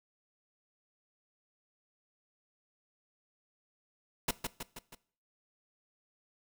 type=noise with echo; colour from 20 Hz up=pink; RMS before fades=-30 dBFS; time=4.28-4.31 s; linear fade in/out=5 ms; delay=160 ms; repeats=4; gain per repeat=-5 dB; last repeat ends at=4.95 s; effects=noise-tail reverb RT60 0.5 s tail -20 dB re dry